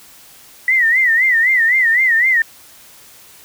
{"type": "tone with vibrato", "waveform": "sine", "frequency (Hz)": 1946, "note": "B6", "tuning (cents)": -26, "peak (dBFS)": -10, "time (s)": [0.68, 2.42], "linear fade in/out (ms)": 2, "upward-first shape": "sine", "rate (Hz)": 3.9, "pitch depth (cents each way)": 140, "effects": ["white hiss -43 dBFS RMS until 3.44 s"]}